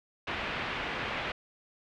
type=low-pass noise; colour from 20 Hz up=white; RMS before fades=-35 dBFS; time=0.27-1.32 s; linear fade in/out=5 ms; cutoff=2800 Hz; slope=24 dB/octave; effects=none